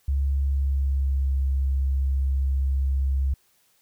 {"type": "tone with pitch glide", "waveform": "sine", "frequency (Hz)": [69, 67.5], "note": ["C#2", "C#2"], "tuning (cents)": [-7, -45], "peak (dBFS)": -20, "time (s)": [0.08, 3.34], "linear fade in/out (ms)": 5, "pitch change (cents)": -38, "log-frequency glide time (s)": [0.43, 1.34], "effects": ["white hiss -64 dBFS RMS until 3.81 s"]}